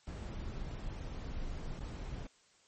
brown noise with dropouts, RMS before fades -41 dBFS, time 0.07-2.27 s, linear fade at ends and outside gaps 2 ms, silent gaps 1.794-1.806 s, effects white hiss -67 dBFS RMS until 2.67 s + MP3 32 kbps

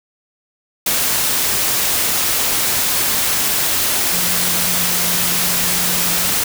sine tone in noise, 176.7 Hz, F3, 21 cents sharp, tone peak -28 dBFS, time 4.12-6.33 s, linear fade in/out 5 ms, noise white, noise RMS -17 dBFS, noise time 0.86-6.44 s, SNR -14 dB, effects none

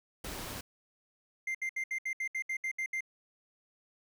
pink noise, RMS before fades -41 dBFS, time 0.24-0.61 s, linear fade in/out 5 ms
triangle tone bursts, 2093 Hz, C7, in tune, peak -30 dBFS, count 11, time 1.47-3.007 s, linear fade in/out 5 ms, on 77 ms, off 69 ms
effects none

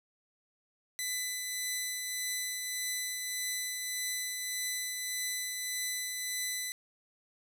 10% pulse tone with tremolo, 2001 Hz, B6, 22 cents sharp, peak -23 dBFS, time 0.99-6.72 s, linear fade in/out 0 ms, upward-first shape triangle, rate 1.7 Hz, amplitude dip 35%, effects none

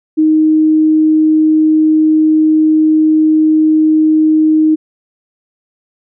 sine tone, 311.9 Hz, D#4, 4 cents sharp, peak -6 dBFS, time 0.17-4.76 s, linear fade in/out 20 ms, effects none

